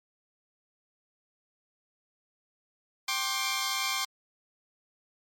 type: chord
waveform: 10% pulse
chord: G suspended fourth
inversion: none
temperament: equal with one note detuned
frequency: 784 / 1064.2 / 1174.7 Hz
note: G5 / C6 / D6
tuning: 0 / +29 / 0 cents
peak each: -28 / -22 / -25 dBFS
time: 3.08-4.05 s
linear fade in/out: 5 ms
effects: MP3 64 kbps